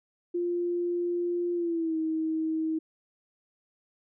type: tone with pitch glide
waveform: sine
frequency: 349.2 to 318.4 Hz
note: F4 to D#4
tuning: 0 to +40 cents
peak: -26 dBFS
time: 0.34-2.79 s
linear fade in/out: 10 ms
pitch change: -160 cents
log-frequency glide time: 1.54-1.97 s
effects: none